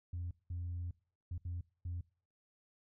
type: tone bursts at uneven times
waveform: sine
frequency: 87.31 Hz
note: F2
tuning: in tune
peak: -36 dBFS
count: 5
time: 0.13-0.31 / 0.5-0.91 / 1.31-1.38 / 1.45-1.61 / 1.85-2.01 s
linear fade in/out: 5 ms
effects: noise-tail reverb RT60 0.5 s tail -25 dB re dry + tanh soft clip ceiling -35 dBFS